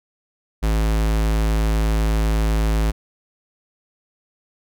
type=tone; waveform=square; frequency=54 Hz; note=A1; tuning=32 cents flat; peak=-17 dBFS; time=0.62-2.92 s; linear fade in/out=20 ms; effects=none